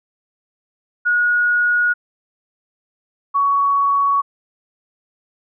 sine tone pair in turn, 1449 / 1120.9 Hz, F#6 / C#6, -37 / +19 cents, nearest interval major third, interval 444 cents, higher first, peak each -13 dBFS, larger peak neither, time 1.05-1.94 / 3.34-4.22 s, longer first, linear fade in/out 20 ms, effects none

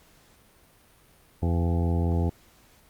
harmonic tone with a mistuned harmonic, 84.9 Hz, F2, 48 cents flat, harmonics 1 / 2 / 3 / 4 / 5 / 6 / 8 / 9 / 10, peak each -23 / -29 / -33 / -35 / -37 / -39 / -41 / -42 / -43 dBFS, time 1.42-2.3 s, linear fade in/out 10 ms, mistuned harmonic 9, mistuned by +18 cents, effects pink hiss -58 dBFS RMS until 2.89 s + Opus 48 kbps

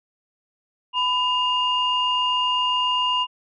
sine tone pair together, 999.5 / 2827 Hz, B5 / F7, +20 / +20 cents, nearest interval octave + tritone, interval 1800 cents, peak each -21 dBFS, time 0.93-3.27 s, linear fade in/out 50 ms, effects tanh soft clip ceiling -11 dBFS

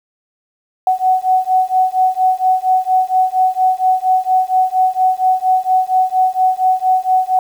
sine beating tone pair, 744 / 748.3 Hz, F#5 / F#5, +9 / +19 cents, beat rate 4.3 Hz, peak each -14 dBFS, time 0.87-7.39 s, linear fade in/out 2 ms, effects 7-bit

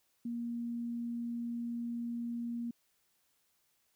sine tone, 236 Hz, A#3, 22 cents sharp, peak -35 dBFS, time 0.25-2.71 s, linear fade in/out 5 ms, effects white hiss -75 dBFS RMS until 3.95 s

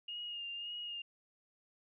sine tone with vibrato, 2841 Hz, F7, 29 cents sharp, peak -40 dBFS, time 0.08-1.02 s, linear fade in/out 5 ms, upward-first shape sine, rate 1.8 Hz, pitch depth 31 cents each way, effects none

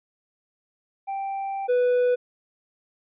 triangle tone pair in turn, 784 / 493.9 Hz, G5 / B4, 0 / 0 cents, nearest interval minor sixth, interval 800 cents, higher first, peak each -25 / -16 dBFS, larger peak second, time 1.07-1.68 / 1.68-2.16 s, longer first, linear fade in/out 20 ms, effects resampled to 8000 Hz

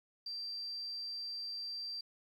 sine tone, 4699 Hz, D8, in tune, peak -39 dBFS, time 0.26-2.01 s, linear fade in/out 5 ms, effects 11-bit

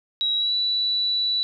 sine tone with pitch glide, 3861 to 3949 Hz, B7 to B7, -40 to -1 cents, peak -20 dBFS, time 0.21-1.43 s, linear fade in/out 0 ms, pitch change +39 cents, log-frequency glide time 0.36-0.54 s, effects none

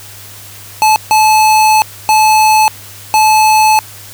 square tone bursts at uneven times, 865 Hz, A5, 30 cents flat, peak -6 dBFS, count 4, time 0.82-0.96 / 1.11-1.82 / 2.09-2.68 / 3.14-3.79 s, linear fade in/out 0 ms, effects added 101 Hz sine -37 dBFS peak until 4.13 s + white hiss -33 dBFS RMS until 4.13 s

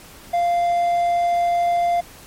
triangle tone, 695 Hz, F5, 9 cents flat, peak -14 dBFS, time 0.33-2.01 s, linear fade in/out 10 ms, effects pink hiss -43 dBFS RMS until 2.26 s + MP3 64 kbps

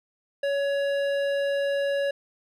sine tone with hard clipping, 561 Hz, C#5, 21 cents sharp, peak -25 dBFS, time 0.43-2.11 s, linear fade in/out 5 ms, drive 12 dB, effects none

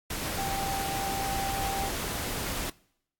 sine tone in noise, 784 Hz, G5, in tune, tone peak -31 dBFS, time 0.38-1.89 s, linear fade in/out 5 ms, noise pink, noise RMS -33 dBFS, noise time 0.1-2.7 s, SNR -1 dB, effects noise-tail reverb RT60 0.7 s tail -23 dB re dry + AAC 64 kbps

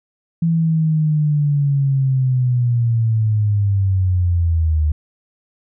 sine linear sweep, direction down, 167.2 to 74.9 Hz, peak -13 dBFS, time 0.42-4.92 s, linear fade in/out 5 ms, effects none

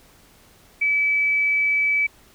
sine tone, 2298 Hz, D7, 38 cents flat, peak -17 dBFS, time 0.81-2.07 s, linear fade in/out 10 ms, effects pink hiss -53 dBFS RMS until 2.34 s

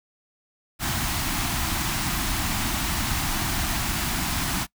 pink band-stop noise, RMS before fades -26 dBFS, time 0.79-4.67 s, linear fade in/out 50 ms, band 340 to 680 Hz, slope 48 dB/octave, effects noise-tail reverb RT60 0.1 s tail -23 dB re dry

